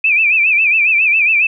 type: tone with vibrato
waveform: sine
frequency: 2489 Hz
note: D#7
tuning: in tune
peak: -9 dBFS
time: 0.04-1.47 s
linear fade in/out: 5 ms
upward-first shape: sine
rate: 7.3 Hz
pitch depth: 120 cents each way
effects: none